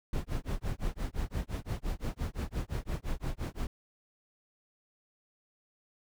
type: noise with tremolo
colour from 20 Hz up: brown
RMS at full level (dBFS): -31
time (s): 0.13-3.67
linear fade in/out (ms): 2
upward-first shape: sine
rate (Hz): 5.8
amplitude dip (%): 100
effects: none